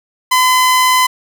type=tone; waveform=sawtooth; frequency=1017 Hz; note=C6; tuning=50 cents flat; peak=-5 dBFS; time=0.31-1.07 s; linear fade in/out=10 ms; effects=7-bit